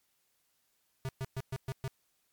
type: tone bursts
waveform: square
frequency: 132.6 Hz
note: C3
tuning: 23 cents sharp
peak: -34 dBFS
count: 6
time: 1.05-1.878 s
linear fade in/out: 0 ms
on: 38 ms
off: 120 ms
effects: white hiss -75 dBFS RMS until 2.32 s + MP3 96 kbps